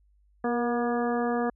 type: harmonic tone with a mistuned harmonic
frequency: 240 Hz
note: B3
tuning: 49 cents flat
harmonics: 1 / 2 / 3 / 4 / 5 / 6 / 7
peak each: -28 / -29 / -31 / -39 / -36 / -45 / -38 dBFS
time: 0.44-1.5 s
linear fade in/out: 5 ms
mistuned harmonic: 2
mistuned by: -19 cents
effects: added 50 Hz sine -60 dBFS peak until 1.55 s